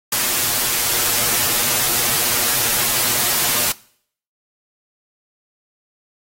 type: noise with comb filter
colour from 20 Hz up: white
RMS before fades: -18 dBFS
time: 0.12-3.72 s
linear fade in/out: 5 ms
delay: 8.4 ms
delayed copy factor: +0.65
effects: noise-tail reverb RT60 0.6 s tail -22 dB re dry + AAC 48 kbps